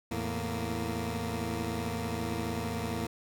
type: tone cluster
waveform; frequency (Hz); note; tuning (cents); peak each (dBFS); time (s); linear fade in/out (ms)
15% pulse; 82.7 / 110.7 / 232.7; E2 / A2 / A#3; +6 / +11 / -3; -30; 0.11-3.07; 5
effects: none